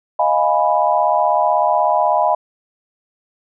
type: chord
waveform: sine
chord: F half-diminished seventh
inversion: third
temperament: equal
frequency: 622.3 / 698.5 / 830.6 / 987.8 Hz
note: Eb5 / F5 / Ab5 / Cb6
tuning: 0 / 0 / 0 / 0 cents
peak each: -18 dBFS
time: 0.19-2.35 s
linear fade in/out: 5 ms
effects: none